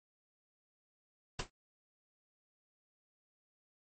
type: noise with exponential decay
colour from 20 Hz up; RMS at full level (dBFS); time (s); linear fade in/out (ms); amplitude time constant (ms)
pink; -31; 1.39-1.5; 5; 22
effects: MP3 32 kbps